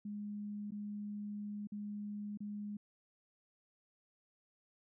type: tone with dropouts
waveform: sine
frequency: 206.9 Hz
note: G#3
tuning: 6 cents flat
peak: -40 dBFS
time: 0.05-2.77 s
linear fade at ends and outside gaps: 5 ms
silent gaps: 0.708-0.719 / 1.672-1.72 / 2.374-2.404 s
effects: none